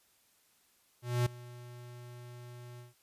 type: tone with ADSR envelope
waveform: square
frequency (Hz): 121.8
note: B2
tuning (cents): -24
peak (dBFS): -26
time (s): 1.02-2.94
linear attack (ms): 240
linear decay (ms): 7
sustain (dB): -21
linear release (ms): 150
effects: white hiss -69 dBFS RMS until 3.02 s + resampled to 32000 Hz